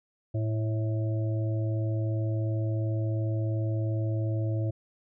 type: harmonic tone with a mistuned harmonic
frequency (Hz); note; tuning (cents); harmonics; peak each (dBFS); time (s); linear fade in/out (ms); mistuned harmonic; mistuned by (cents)
110; A2; 0; 1 / 3 / 5 / 6; -26 / -36 / -40 / -42; 0.34-4.71; 10; 6; -19
effects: none